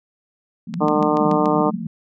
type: band-pass noise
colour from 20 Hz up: pink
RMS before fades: -25 dBFS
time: 0.67-1.87 s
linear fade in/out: 5 ms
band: 160 to 230 Hz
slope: 96 dB/octave
type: click train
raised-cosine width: 0.2 ms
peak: -17 dBFS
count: 6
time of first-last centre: 0.74-1.457 s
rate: 6.97 Hz
type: harmonic tone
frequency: 150.9 Hz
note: D3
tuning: 47 cents sharp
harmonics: 2 / 3 / 4 / 5 / 6 / 7 / 8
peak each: -20 / -22 / -23 / -24 / -25 / -25 / -26 dBFS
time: 0.8-1.71 s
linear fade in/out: 20 ms
effects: none